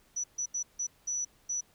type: tone bursts at uneven times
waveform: sine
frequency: 5920 Hz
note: F#8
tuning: in tune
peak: -30 dBFS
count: 6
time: 0.16-0.24 / 0.38-0.46 / 0.54-0.63 / 0.79-0.87 / 1.07-1.25 / 1.49-1.61 s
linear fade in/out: 10 ms
effects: pink hiss -65 dBFS RMS until 1.74 s